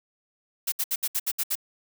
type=noise bursts; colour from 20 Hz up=blue; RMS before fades=-26 dBFS; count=8; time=0.67-1.555 s; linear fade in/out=10 ms; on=52 ms; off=67 ms; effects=none